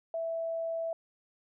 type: tone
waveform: sine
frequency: 659.3 Hz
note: E5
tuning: in tune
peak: -31 dBFS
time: 0.14-0.93 s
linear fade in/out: 2 ms
effects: none